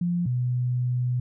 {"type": "tone pair in turn", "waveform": "sine", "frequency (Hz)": [174.61, 124.2], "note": ["F3", "B2"], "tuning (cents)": [0, 10], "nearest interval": "tritone", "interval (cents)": 590, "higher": "first", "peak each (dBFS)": -22, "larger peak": "neither", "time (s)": [[0.01, 0.26], [0.26, 1.2]], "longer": "second", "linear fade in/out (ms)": 5, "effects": []}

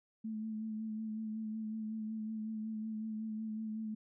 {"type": "tone with vibrato", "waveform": "sine", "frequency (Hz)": 218.3, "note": "A3", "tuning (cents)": -13, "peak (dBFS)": -37, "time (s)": [0.24, 3.95], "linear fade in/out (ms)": 10, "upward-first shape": "sine", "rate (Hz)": 5.4, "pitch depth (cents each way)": 26, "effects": []}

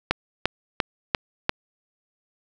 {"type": "click train", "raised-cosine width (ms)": 0.3, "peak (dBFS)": -3, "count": 5, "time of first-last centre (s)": [0.11, 1.494], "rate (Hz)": 2.89, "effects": []}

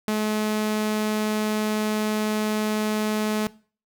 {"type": "tone", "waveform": "sawtooth", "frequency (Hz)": 214, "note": "A3", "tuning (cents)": -48, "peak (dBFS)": -18, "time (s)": [0.08, 3.47], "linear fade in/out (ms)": 0, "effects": ["noise-tail reverb RT60 0.4 s tail -20 dB re dry"]}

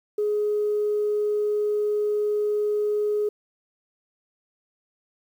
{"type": "tone", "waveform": "sine", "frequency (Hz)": 418.6, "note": "G#4", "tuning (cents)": 14, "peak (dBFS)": -20, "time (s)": [0.18, 3.29], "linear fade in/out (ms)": 5, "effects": ["tanh soft clip ceiling -16 dBFS", "9-bit"]}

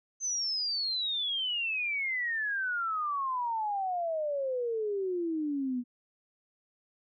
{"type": "exponential sweep", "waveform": "sine", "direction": "down", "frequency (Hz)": [6272, 239.8], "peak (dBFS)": -29, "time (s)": [0.2, 5.84], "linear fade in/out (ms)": 50, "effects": []}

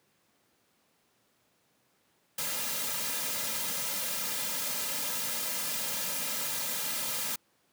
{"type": "noise with comb filter", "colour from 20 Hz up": "white", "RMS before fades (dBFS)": -33, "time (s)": [2.38, 7.36], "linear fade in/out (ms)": 5, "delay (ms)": 2.7, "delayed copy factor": -0.95, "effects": ["pink hiss -70 dBFS RMS until 7.72 s", "high-pass 150 Hz 12 dB/octave"]}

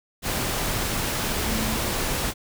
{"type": "tone in noise", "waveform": "sine", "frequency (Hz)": 220, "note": "A3", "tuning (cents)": 0, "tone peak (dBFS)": -28, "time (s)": [1.43, 1.8], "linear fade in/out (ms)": 50, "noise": "pink", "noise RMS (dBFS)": -26, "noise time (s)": [0.22, 2.34], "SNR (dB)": -5, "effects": []}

